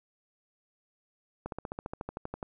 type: slowing click train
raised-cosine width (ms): 1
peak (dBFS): -22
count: 14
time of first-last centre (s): 1.46-2.428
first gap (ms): 62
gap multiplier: 1.03
effects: none